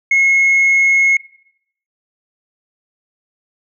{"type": "tone", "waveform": "sine", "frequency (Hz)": 2170, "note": "C#7", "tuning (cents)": -37, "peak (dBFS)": -7, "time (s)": [0.11, 1.17], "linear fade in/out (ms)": 5, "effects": ["noise-tail reverb RT60 0.7 s tail -19 dB re dry", "tanh soft clip ceiling -7 dBFS"]}